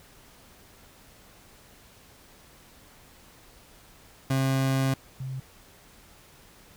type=tone pair in turn; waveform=30% pulse / sine; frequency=133.8 / 131.81 Hz; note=C3 / C3; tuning=+39 / +13 cents; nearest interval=unison; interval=26 cents; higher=first; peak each=-20 / -31 dBFS; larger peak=first; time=4.3-4.94 / 5.2-5.4 s; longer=first; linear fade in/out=5 ms; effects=pink hiss -54 dBFS RMS until 6.76 s